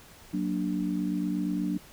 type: chord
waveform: sine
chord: Gb augmented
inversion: none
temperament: equal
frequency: 185 / 233.1 / 293.7 Hz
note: Gb3 / Bb3 / D4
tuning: 0 / 0 / 0 cents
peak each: -30 / -34 / -30 dBFS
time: 0.33-1.78 s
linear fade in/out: 10 ms
effects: pink hiss -52 dBFS RMS until 1.92 s